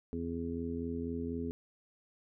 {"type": "harmonic tone", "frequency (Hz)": 84.1, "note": "E2", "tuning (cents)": 35, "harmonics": [1, 2, 3, 4, 5], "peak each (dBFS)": [-42, -45, -37, -46, -41], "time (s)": [0.13, 1.51], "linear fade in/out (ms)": 0, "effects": []}